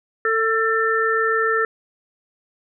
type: harmonic tone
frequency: 446.6 Hz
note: A4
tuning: 26 cents sharp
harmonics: 1 / 3 / 4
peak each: -21 / -21 / -21 dBFS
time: 0.25-1.65 s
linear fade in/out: 2 ms
effects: none